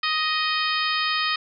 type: harmonic tone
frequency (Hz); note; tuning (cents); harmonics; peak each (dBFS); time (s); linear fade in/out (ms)
624; D#5; +5; 2 / 3 / 4 / 5 / 6 / 7 / 8; -26 / -28 / -29 / -30 / -31 / -31 / -32; 0.03-1.36; 5
effects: none